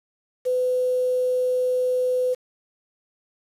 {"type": "tone with quantisation", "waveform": "sine", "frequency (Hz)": 504, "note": "B4", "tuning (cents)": 35, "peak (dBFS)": -19, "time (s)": [0.45, 2.35], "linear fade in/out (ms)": 20, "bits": 7, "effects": ["resampled to 32000 Hz"]}